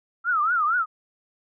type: tone with vibrato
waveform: sine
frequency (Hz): 1318.5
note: E6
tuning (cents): 0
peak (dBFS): -19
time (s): 0.24-0.86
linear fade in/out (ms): 50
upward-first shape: triangle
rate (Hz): 4.3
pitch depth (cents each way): 220
effects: none